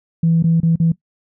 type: tone with dropouts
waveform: sine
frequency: 165.1 Hz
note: E3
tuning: 3 cents sharp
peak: -10 dBFS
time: 0.23-0.92 s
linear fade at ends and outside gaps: 5 ms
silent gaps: 0.426-0.44 / 0.603-0.631 / 0.758-0.799 s
effects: noise-tail reverb RT60 0.1 s tail -19 dB re dry + tanh soft clip ceiling -6 dBFS